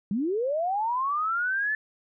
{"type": "linear sweep", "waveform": "sine", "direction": "up", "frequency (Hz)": [184.2, 1760], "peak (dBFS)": -24, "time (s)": [0.11, 1.75], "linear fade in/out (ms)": 2, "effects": []}